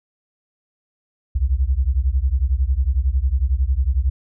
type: beating tone pair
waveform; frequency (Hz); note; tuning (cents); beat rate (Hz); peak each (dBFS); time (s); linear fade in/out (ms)
sine; 60.8 / 71.8; B1 / D2; -26 / -39; 11; -18 / -19; 1.35-4.1; 10
effects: none